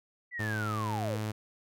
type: linear sweep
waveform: sine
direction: down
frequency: 2000 to 415.3 Hz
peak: -34 dBFS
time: 0.31-1.19 s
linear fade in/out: 50 ms
type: tone with vibrato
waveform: sawtooth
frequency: 107.4 Hz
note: A2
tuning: 41 cents flat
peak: -28 dBFS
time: 0.39-1.32 s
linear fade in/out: 10 ms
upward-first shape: sine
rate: 2.8 Hz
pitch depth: 9 cents each way
effects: none